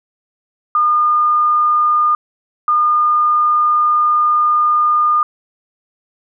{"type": "tone bursts at uneven times", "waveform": "sine", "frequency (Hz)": 1215, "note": "D#6", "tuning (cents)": -42, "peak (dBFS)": -10, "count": 2, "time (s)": [[0.75, 2.15], [2.68, 5.23]], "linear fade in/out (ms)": 2, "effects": []}